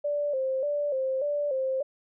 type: tone with vibrato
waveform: sine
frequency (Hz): 554.4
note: C#5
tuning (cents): 0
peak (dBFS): -25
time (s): 0.04-1.83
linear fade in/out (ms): 10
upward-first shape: square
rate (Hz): 1.7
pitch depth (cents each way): 88
effects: none